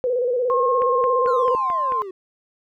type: tone with vibrato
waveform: sine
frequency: 493.9 Hz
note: B4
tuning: in tune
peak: -18 dBFS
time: 0.04-1.55 s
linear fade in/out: 0 ms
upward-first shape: square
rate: 17 Hz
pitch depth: 56 cents each way
type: tone with pitch glide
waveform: sine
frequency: 1074 to 1048.3 Hz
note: C6 to C6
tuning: +45 to +3 cents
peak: -19 dBFS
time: 0.5-2.02 s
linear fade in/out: 0 ms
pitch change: -42 cents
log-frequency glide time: 0.84-1.41 s
type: click train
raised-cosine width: 0.5 ms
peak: -18 dBFS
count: 6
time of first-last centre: 0.82-1.921 s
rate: 4.54 Hz
type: exponential sweep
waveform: triangle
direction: down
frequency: 1457 to 363.7 Hz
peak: -28 dBFS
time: 1.27-2.11 s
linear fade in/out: 5 ms
effects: none